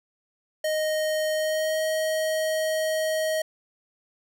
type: tone with pitch glide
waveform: square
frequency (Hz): 621 to 630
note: D#5 to D#5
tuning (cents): -3 to +21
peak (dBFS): -24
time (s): 0.64-3.42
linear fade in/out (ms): 5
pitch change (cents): +24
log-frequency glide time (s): 1.34-1.82
effects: none